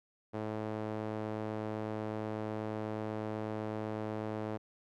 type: tone with band-pass filter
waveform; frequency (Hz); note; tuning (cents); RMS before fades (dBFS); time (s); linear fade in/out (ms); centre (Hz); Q
sawtooth; 108.1; A2; -30; -38; 0.33-4.58; 20; 510; 0.88
effects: none